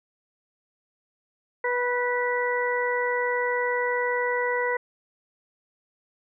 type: harmonic tone with a mistuned harmonic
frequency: 489.7 Hz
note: B4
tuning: 15 cents flat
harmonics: 1 / 2 / 3 / 4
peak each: -26 / -29 / -33 / -28 dBFS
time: 1.64-4.77 s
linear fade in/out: 5 ms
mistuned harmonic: 3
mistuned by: +21 cents
effects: none